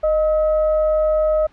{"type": "tone with frequency modulation", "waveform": "sine", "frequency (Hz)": 619, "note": "D#5", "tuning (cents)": -9, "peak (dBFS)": -14, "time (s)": [0.03, 1.47], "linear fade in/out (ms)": 10, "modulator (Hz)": 663, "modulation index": 0.33, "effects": ["pink hiss -53 dBFS RMS until 1.52 s", "low-pass 3000 Hz 12 dB/octave"]}